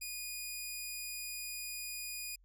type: tone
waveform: 10% pulse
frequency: 2460 Hz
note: D#7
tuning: 20 cents flat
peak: -31 dBFS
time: 0.01-2.36 s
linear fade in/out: 10 ms
effects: added 44 Hz sine -62 dBFS peak until 2.44 s